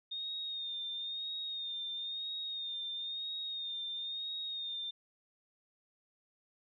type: tone with vibrato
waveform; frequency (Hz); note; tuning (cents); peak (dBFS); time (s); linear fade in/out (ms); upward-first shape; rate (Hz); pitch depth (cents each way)
sine; 3677; A#7; -24; -37; 0.11-4.91; 10; sine; 1; 42
effects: none